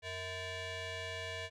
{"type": "ring-modulated tone", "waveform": "15% pulse", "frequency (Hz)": 554.4, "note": "C#5", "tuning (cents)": 0, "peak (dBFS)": -30, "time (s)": [0.02, 1.5], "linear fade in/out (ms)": 50, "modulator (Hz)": 1200, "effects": ["low-pass 6000 Hz 12 dB/octave"]}